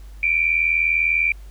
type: tone pair together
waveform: sine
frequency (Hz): 2314 / 2394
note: D7 / D7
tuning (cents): -26 / +33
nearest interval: minor second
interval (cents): 59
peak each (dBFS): -19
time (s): 0.23-1.32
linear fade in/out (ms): 2
effects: added 50 Hz sine -36 dBFS peak until 1.5 s + pink hiss -54 dBFS RMS until 1.5 s